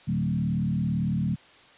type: tone with frequency modulation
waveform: sine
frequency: 169.7 Hz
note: F3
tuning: 49 cents flat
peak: -23 dBFS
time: 0.07-1.36 s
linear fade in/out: 20 ms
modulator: 37.9 Hz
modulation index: 1.4
effects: white hiss -53 dBFS RMS until 1.77 s + resampled to 8000 Hz